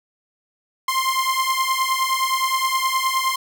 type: beating tone pair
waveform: sawtooth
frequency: 1046.5 / 1056.1 Hz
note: C6 / C6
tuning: 0 / +16 cents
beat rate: 9.6 Hz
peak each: -18 dBFS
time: 0.88-3.36 s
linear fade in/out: 5 ms
effects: none